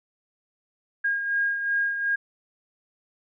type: beating tone pair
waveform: sine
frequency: 1625 / 1627.7 Hz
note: G#6 / G#6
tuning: -38 / -35 cents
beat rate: 2.7 Hz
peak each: -23 / -32 dBFS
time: 1.04-2.16 s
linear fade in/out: 10 ms
effects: none